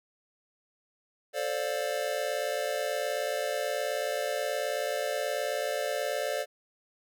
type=chord; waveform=square; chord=D minor seventh; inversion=second; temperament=just; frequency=440.5 / 528.6 / 587.3 / 704.8 Hz; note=A4 / C5 / D5 / F5; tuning=+2 / +18 / 0 / +16 cents; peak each=-38 / -35 / -33 / -38 dBFS; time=1.33-6.46 s; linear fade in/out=50 ms; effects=none